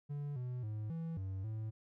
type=tone with pitch steps; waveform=triangle; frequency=144.5 / 124.7 / 107.2 / 164.4 / 95.6 / 109.5 Hz; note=D3 / B2 / A2 / E3 / G2 / A2; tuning=-28 / +17 / -45 / -4 / -43 / -8 cents; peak=-36 dBFS; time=0.09-1.71 s; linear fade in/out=20 ms; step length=270 ms; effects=none